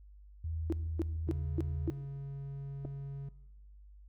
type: tone with vibrato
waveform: sine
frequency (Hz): 80.6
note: E2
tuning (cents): -38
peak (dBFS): -34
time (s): 0.44-1.9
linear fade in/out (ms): 5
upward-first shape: triangle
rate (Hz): 2.8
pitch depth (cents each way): 11
type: tone bursts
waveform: sine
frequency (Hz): 328.2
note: E4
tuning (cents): -8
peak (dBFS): -29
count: 5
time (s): 0.7-1.9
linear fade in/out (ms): 0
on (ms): 24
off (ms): 270
type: tone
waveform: triangle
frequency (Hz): 138.59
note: C#3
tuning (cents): 0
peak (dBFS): -37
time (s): 1.27-3.29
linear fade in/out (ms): 5
type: clicks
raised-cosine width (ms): 2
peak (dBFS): -30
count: 2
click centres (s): 2.85 / 2.853
effects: noise-tail reverb RT60 1.0 s tail -19 dB re dry + added 50 Hz sine -52 dBFS peak until 4.08 s